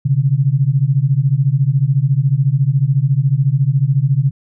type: beating tone pair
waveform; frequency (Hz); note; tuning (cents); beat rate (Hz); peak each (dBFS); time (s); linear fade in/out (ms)
sine; 129.9 / 143.9; C3 / D3; -12 / -35; 14; -14 / -14; 0.05-4.31; 10
effects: none